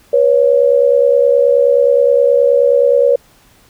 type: tone pair together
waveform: sine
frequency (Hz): 486.5 / 556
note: B4 / C#5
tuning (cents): -26 / +5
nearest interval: major second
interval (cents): 231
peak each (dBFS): -10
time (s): 0.13-3.16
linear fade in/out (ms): 5
effects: pink hiss -49 dBFS RMS until 3.69 s